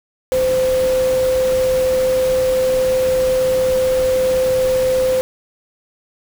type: tone in noise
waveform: sine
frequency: 516 Hz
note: C5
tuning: 24 cents flat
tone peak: -13 dBFS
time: 0.32-5.21 s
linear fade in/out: 0 ms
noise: pink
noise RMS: -28 dBFS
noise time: 0.32-5.21 s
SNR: +12 dB
effects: none